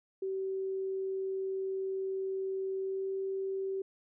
sine tone with pitch glide, 383.4 to 385.8 Hz, G4 to G4, -38 to -28 cents, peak -32 dBFS, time 0.22-3.82 s, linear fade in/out 5 ms, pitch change +10 cents, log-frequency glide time 2.79-3.1 s, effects none

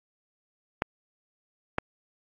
clicks, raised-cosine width 0.5 ms, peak -10 dBFS, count 2, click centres 0.821 / 1.784 s, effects AAC 64 kbps

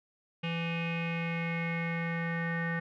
square tone with low-pass filter sweep, 167.2 Hz, E3, 25 cents sharp, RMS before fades -33 dBFS, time 0.43-2.8 s, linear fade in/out 10 ms, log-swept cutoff 2700 to 1800 Hz, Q 7.8, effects none

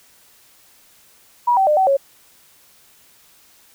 sine tone with pitch steps, 965 / 770 / 603 / 761 / 551 Hz, B5 / G5 / D5 / F#5 / C#5, -40 / -31 / +46 / +48 / -11 cents, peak -12 dBFS, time 1.47-1.97 s, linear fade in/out 10 ms, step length 100 ms, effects white hiss -52 dBFS RMS until 3.74 s

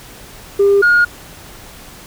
sine tone pair in turn, 400 / 1430.4 Hz, G4 / F6, +35 / +41 cents, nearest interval octave + minor seventh, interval 2206 cents, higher second, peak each -6 dBFS, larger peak neither, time 0.59-0.82 / 0.82-1.05 s, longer neither, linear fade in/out 10 ms, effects tanh soft clip ceiling -5 dBFS + pink hiss -37 dBFS RMS until 2.06 s

